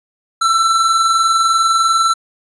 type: tone pair together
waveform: square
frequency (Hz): 1318.5 / 1338.5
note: E6 / E6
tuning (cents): 0 / +26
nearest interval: unison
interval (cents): 26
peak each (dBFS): -22 / -12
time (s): 0.41-2.14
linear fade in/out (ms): 10
effects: resampled to 22050 Hz

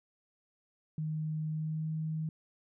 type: tone with pitch glide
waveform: sine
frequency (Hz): 155.56 to 157.55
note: D#3 to D#3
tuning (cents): 0 to +22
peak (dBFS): -32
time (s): 0.98-2.29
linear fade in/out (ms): 2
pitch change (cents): +22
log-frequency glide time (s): 1.5-1.89
effects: none

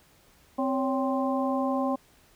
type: harmonic tone with a mistuned harmonic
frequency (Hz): 261.6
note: C4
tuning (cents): 0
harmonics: 1 / 2 / 3 / 4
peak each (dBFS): -27 / -30 / -32 / -33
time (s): 0.58-1.96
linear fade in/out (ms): 10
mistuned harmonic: 2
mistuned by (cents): +110
effects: pink hiss -60 dBFS RMS until 2.35 s

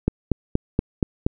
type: click train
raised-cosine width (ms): 3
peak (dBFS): -5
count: 6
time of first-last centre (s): 0.08-1.265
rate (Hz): 4.22
effects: none

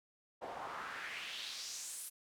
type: noise with band-pass filter sweep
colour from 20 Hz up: pink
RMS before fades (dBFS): -45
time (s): 0.41-2.1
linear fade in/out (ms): 20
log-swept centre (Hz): 640 to 11000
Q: 2.4
effects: none

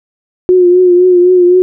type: tone with vibrato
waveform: sine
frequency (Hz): 360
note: F#4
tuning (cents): -47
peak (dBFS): -3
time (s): 0.49-1.62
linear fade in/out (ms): 0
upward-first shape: triangle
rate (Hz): 3.9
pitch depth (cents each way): 47
effects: none

